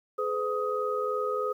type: tone cluster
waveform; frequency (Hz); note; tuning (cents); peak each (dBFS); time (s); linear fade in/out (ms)
sine; 423.9 / 507 / 1255; G#4 / B4 / D#6; +35 / +45 / +15; -31; 0.18-1.53; 10
effects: 10-bit